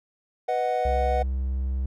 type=chord; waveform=triangle; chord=B major; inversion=none; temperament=equal; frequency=493.9 / 622.3 / 740 Hz; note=B4 / D#5 / F#5; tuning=0 / 0 / 0 cents; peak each=-26 / -27 / -23 dBFS; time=0.48-1.23 s; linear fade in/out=10 ms
type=tone; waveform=triangle; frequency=65.41 Hz; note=C2; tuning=in tune; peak=-22 dBFS; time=0.85-1.86 s; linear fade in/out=5 ms
effects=none